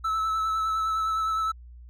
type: tone with vibrato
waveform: triangle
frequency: 1308 Hz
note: E6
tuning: 14 cents flat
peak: -22 dBFS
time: 0.04-1.52 s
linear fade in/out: 10 ms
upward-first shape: sine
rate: 9.8 Hz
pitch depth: 21 cents each way
effects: added 60 Hz sine -43 dBFS peak until 1.89 s